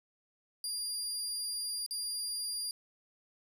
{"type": "tone with dropouts", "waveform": "25% pulse", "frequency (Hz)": 4804, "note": "D8", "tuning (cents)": 38, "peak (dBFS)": -30, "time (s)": [0.64, 2.71], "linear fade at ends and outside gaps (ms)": 1, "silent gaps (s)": [1.863, 1.909], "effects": []}